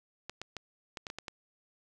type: clicks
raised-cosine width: 0.2 ms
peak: -22 dBFS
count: 8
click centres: 0.296 / 0.416 / 0.567 / 0.972 / 1.068 / 1.101 / 1.186 / 1.282 s
effects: none